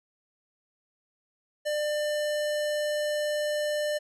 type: tone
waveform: square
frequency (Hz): 597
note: D5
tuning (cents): +28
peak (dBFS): -27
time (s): 1.65-3.99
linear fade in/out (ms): 20
effects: low-pass 11000 Hz 12 dB/octave